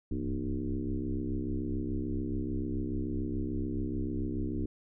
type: tone with frequency modulation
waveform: sine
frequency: 164.81 Hz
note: E3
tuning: in tune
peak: -30 dBFS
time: 0.11-4.66 s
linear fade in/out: 5 ms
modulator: 66.9 Hz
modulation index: 2.8
effects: none